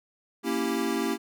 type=chord; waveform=square; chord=A# diminished seventh; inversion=none; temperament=equal; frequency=233.1 / 277.2 / 329.6 / 392 Hz; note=A#3 / C#4 / E4 / G4; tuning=0 / 0 / 0 / 0 cents; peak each=-32 dBFS; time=0.43-1.18 s; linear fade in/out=50 ms; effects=none